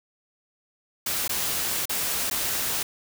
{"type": "noise with dropouts", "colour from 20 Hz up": "white", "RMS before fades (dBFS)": -27, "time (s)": [1.06, 2.83], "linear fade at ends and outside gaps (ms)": 5, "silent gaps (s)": [[1.28, 1.293], [1.856, 1.894], [2.3, 2.31]], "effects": []}